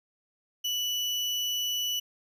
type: tone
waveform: 35% pulse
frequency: 2960 Hz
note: F#7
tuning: in tune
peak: -26 dBFS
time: 0.64-2 s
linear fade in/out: 10 ms
effects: none